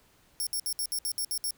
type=tone bursts; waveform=5% pulse; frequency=5470 Hz; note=F8; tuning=37 cents flat; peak=-23 dBFS; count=9; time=0.4-1.507 s; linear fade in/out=0 ms; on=67 ms; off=63 ms; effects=pink hiss -63 dBFS RMS until 1.57 s